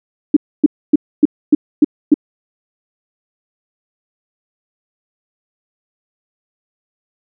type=tone bursts; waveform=sine; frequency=296.4 Hz; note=D4; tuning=16 cents sharp; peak=-3 dBFS; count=7; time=0.34-2.142 s; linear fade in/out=5 ms; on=26 ms; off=270 ms; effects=none